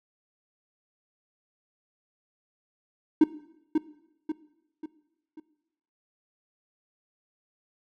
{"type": "tone with echo", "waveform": "triangle", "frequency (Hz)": 311, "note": "D#4", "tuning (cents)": -1, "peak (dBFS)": -10, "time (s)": [3.21, 3.24], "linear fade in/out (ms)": 5, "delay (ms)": 540, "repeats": 4, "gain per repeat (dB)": -7, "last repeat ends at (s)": 5.4, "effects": ["noise-tail reverb RT60 0.9 s tail -19 dB re dry", "tanh soft clip ceiling -6 dBFS"]}